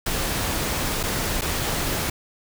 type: noise with dropouts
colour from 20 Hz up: pink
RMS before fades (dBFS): -25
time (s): 0.06-2.1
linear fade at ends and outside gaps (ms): 5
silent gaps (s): 1.031-1.035 / 1.412-1.418
effects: none